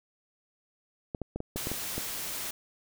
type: clicks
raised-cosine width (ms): 2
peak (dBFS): -20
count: 8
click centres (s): 1.148 / 1.217 / 1.36 / 1.404 / 1.56 / 1.671 / 1.716 / 1.98
type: noise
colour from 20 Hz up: white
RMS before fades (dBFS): -36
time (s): 1.56-2.51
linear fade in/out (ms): 5
effects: none